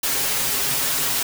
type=noise with comb filter; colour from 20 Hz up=white; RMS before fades=-22 dBFS; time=0.03-1.23 s; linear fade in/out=5 ms; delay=7.3 ms; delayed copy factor=+0.85; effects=none